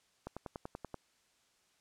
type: click train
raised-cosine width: 1 ms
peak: -27 dBFS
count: 8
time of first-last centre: 0.27-0.943 s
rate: 10.4 Hz
effects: white hiss -72 dBFS RMS until 1.8 s + low-pass 8000 Hz 12 dB/octave